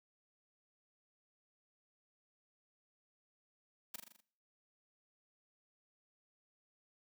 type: noise with echo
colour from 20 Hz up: white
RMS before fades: -43 dBFS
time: 3.94-3.96 s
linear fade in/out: 5 ms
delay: 41 ms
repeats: 6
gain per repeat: -4 dB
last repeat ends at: 4.206 s
effects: noise-tail reverb RT60 0.6 s tail -22 dB re dry + high-pass 200 Hz 12 dB/octave